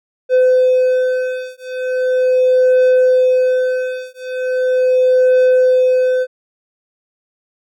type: beating tone pair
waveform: triangle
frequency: 509 / 509.39 Hz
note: C5 / C5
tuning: -48 / -46 cents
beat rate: 0.39 Hz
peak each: -12 dBFS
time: 0.29-6.27 s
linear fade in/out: 50 ms
effects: none